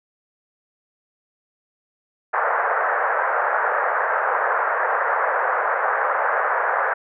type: band-pass noise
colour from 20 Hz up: white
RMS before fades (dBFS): -21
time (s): 2.33-6.94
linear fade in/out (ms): 10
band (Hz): 480 to 1700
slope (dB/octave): 48
effects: none